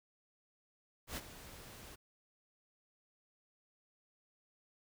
pink noise with ADSR envelope, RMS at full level -40 dBFS, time 1.07-1.96 s, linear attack 97 ms, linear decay 36 ms, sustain -13 dB, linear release 16 ms, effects none

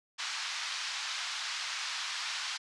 white band-pass noise, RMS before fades -37 dBFS, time 0.18-2.58 s, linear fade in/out 20 ms, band 970 to 5500 Hz, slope 24 dB/octave, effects resampled to 24000 Hz

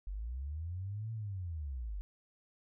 sine linear two-way sweep, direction up then down, 45.12 to 114 to 45.12 Hz, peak -37 dBFS, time 0.07-2.01 s, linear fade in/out 0 ms, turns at 1.12 s, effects none

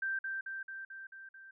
sine tone with echo, 1568 Hz, G6, in tune, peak -32 dBFS, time 0.02-0.19 s, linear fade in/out 5 ms, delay 220 ms, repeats 6, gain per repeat -3 dB, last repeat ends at 1.51 s, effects none

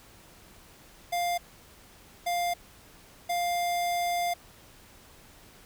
square tone bursts at uneven times, 700 Hz, F5, 4 cents sharp, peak -27 dBFS, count 3, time 1.12-1.38 / 2.26-2.54 / 3.29-4.34 s, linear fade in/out 10 ms, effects pink hiss -54 dBFS RMS until 5.65 s

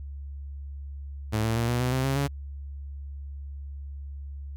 sawtooth tone with pitch steps, 108.5 / 112.59 / 116.83 / 121.23 / 125.79 / 130.53 / 135.44 / 140.54 Hz, A2 / A2 / A#2 / B2 / B2 / C3 / C#3 / C#3, -24 / +40 / +4 / -32 / +32 / -4 / -40 / +24 cents, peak -20 dBFS, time 1.32-2.28 s, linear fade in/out 20 ms, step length 120 ms, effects added 70 Hz sine -35 dBFS peak until 4.56 s

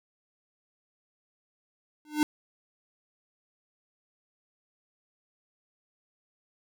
square tone with exponential growth, 301.3 Hz, D4, 44 cents sharp, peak -19 dBFS, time 2.05-2.23 s, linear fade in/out 1 ms, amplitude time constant 38 ms, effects none

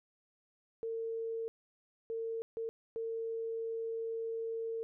sine tone bursts at uneven times, 453.7 Hz, A#4, 47 cents flat, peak -35 dBFS, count 4, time 0.83-1.48 / 2.1-2.42 / 2.57-2.69 / 2.96-4.83 s, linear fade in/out 0 ms, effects none

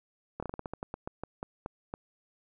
slowing click train, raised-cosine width 1 ms, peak -22 dBFS, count 15, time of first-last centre 0.4-1.939 s, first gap 26 ms, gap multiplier 1.2, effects none

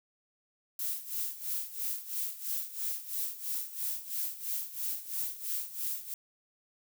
violet noise with tremolo, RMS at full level -33 dBFS, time 0.79-6.14 s, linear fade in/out 2 ms, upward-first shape sine, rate 3 Hz, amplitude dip 80%, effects none

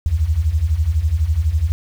sine beating tone pair, 71 / 83 Hz, C#2 / E2, +42 / +12 cents, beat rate 12 Hz, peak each -19 / -16 dBFS, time 0.06-1.72 s, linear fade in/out 0 ms, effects 7-bit

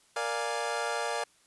25% pulse chord, Bb dominant seventh, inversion none, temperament equal, 466.2 / 587.3 / 698.5 / 830.6 Hz, Bb4 / D5 / F5 / Ab5, 0 / 0 / 0 / 0 cents, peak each -32 dBFS, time 0.16-1.24 s, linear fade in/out 5 ms, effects white hiss -64 dBFS RMS until 1.46 s + resampled to 24000 Hz

